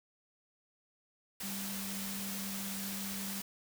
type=tone in noise; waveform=sine; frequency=196.5 Hz; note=G3; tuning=4 cents sharp; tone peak=-41 dBFS; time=1.43-3.41 s; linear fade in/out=5 ms; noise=white; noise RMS=-41 dBFS; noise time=1.4-3.42 s; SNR=-3 dB; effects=none